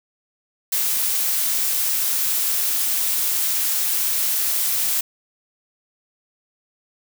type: noise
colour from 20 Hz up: blue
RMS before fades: -21 dBFS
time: 0.72-5.01 s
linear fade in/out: 5 ms
effects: none